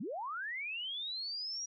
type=linear sweep; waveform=sine; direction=up; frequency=155.56 to 5790 Hz; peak=-37 dBFS; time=0-1.66 s; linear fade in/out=10 ms; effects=none